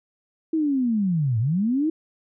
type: linear two-way sweep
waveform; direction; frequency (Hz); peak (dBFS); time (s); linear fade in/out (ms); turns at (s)
sine; down then up; 327.5 to 105.4 to 327.5; -19; 0.53-1.9; 5; 1.39
effects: none